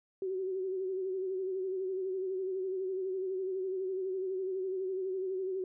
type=tone with vibrato; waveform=sine; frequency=377.2 Hz; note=F#4; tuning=33 cents sharp; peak=-32 dBFS; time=0.22-5.64 s; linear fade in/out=2 ms; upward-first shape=sine; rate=12 Hz; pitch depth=48 cents each way; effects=none